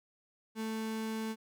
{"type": "tone", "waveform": "35% pulse", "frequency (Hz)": 220.9, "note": "A3", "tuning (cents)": 7, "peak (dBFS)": -33, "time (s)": [0.55, 1.36], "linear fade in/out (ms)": 50, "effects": []}